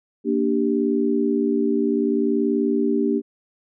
sine chord, G minor, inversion first, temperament equal, 233.1 / 293.7 / 392 Hz, Bb3 / D4 / G4, 0 / 0 / 0 cents, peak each -22 dBFS, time 0.24-3.22 s, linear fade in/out 50 ms, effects none

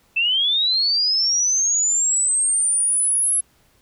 sine linear sweep, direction up, 2618 to 11000 Hz, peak -16 dBFS, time 0.16-3.41 s, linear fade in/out 10 ms, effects pink hiss -59 dBFS RMS until 3.81 s

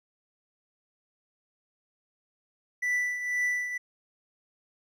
triangle tone with tremolo, 1975.5 Hz, B6, in tune, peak -22 dBFS, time 2.82-3.78 s, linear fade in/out 10 ms, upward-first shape triangle, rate 2 Hz, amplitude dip 65%, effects none

